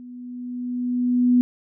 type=tone with level ramp; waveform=sine; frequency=246.7 Hz; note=B3; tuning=2 cents flat; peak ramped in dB=-37 to -12 dBFS; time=0-1.41 s; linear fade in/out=0 ms; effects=none

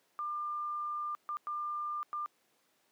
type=tone bursts at uneven times; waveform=sine; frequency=1197 Hz; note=D6; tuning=33 cents sharp; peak=-34 dBFS; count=4; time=0.19-1.15 / 1.29-1.37 / 1.47-2.03 / 2.13-2.26 s; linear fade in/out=0 ms; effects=pink hiss -72 dBFS RMS until 2.91 s + high-pass 300 Hz 12 dB/octave

